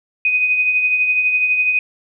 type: tone with tremolo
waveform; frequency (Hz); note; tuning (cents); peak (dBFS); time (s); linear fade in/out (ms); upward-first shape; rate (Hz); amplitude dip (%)
sine; 2498; D#7; +6; -11; 0.25-1.79; 2; triangle; 12; 50
effects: none